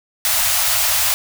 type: band-stop noise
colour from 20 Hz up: white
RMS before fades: -17 dBFS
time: 0.25-1.14 s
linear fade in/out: 0 ms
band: 120 to 590 Hz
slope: 96 dB/octave
effects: none